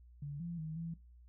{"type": "tone with pitch steps", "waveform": "sine", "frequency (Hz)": [143.9, 170.7, 157.6, 166.2], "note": ["D3", "F3", "D#3", "E3"], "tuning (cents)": [-35, -39, 23, 15], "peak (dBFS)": -39, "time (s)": [0.22, 0.94], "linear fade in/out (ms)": 5, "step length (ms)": 180, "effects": ["noise-tail reverb RT60 0.3 s tail -19 dB re dry", "added 60 Hz sine -56 dBFS peak until 1.28 s"]}